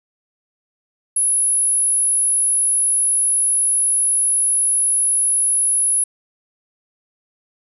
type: tone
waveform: sine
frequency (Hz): 10548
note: E9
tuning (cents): 0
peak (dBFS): -14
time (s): 1.16-6.04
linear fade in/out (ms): 5
effects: none